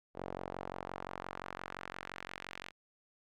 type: tone with band-pass filter sweep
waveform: sawtooth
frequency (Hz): 45.77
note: F#1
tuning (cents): -18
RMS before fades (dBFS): -45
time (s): 0.14-2.72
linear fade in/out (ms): 50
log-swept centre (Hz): 580 to 2500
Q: 1.2
effects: none